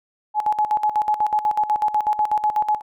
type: tone with tremolo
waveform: sine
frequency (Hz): 847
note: G#5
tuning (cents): +34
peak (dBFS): -15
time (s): 0.34-2.82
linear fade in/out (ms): 50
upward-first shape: square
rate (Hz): 8.1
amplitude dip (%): 75
effects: none